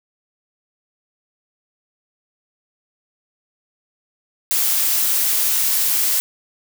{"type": "noise", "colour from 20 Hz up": "blue", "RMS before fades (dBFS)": -18, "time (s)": [4.51, 6.2], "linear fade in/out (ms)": 0, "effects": []}